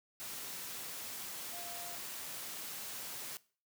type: tone in noise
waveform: sine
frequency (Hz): 697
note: F5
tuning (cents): -4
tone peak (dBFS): -49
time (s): 1.53-1.95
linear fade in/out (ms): 0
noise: white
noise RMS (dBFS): -44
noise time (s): 0.2-3.37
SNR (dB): -8
effects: noise-tail reverb RT60 0.4 s tail -20 dB re dry + high-pass 100 Hz 12 dB/octave